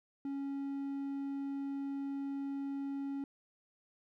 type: tone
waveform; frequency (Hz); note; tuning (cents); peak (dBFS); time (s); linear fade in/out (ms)
triangle; 277.2; C#4; 0; -34; 0.25-3.24; 2
effects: none